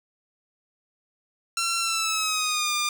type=tone with pitch glide; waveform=10% pulse; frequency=1357 to 1202 Hz; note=E6 to D6; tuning=+50 to +40 cents; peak=-15 dBFS; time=1.57-2.89 s; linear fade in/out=2 ms; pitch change=-210 cents; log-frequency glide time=1.8-2.74 s; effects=none